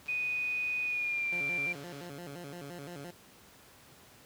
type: click train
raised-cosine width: 0.2 ms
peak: -36 dBFS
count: 294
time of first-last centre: 0.06-2.067 s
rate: 146 Hz
type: tone with pitch glide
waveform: sine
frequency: 2483 to 2365 Hz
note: D#7 to D7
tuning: -4 to +12 cents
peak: -30 dBFS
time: 0.08-1.73 s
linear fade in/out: 10 ms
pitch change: -84 cents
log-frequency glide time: 0.85-1.29 s
type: tone with vibrato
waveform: 15% pulse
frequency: 157.2 Hz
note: D#3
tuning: 18 cents sharp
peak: -36 dBFS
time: 1.32-3.11 s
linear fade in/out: 5 ms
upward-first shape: square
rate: 5.8 Hz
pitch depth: 190 cents each way
effects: pink hiss -57 dBFS RMS until 4.25 s + high-pass 80 Hz 12 dB/octave